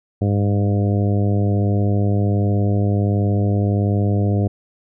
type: harmonic tone with a mistuned harmonic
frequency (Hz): 101.4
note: G#2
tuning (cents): -41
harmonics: 1 / 2 / 3 / 4 / 5 / 6 / 7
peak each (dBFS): -16 / -22 / -26 / -28 / -30 / -32 / -33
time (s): 0.21-4.48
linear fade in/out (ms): 10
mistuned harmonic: 1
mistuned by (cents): +19
effects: none